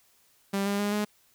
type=tone with pitch steps; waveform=sawtooth; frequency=197.6 / 201.3 / 205 / 208.9 Hz; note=G3 / G3 / G#3 / G#3; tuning=+14 / +46 / -22 / +10 cents; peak=-22 dBFS; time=0.53-1.05 s; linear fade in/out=10 ms; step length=130 ms; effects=white hiss -64 dBFS RMS until 1.34 s